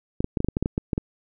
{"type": "clicks", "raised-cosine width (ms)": 3, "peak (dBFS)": -10, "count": 12, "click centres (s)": [0.205, 0.244, 0.372, 0.404, 0.446, 0.486, 0.569, 0.626, 0.659, 0.779, 0.932, 0.979], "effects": []}